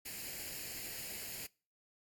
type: noise with comb filter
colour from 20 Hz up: white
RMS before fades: -44 dBFS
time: 0.05-1.47 s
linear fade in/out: 10 ms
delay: 0.42 ms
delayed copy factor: +0.65
effects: noise-tail reverb RT60 0.4 s tail -26 dB re dry + AAC 64 kbps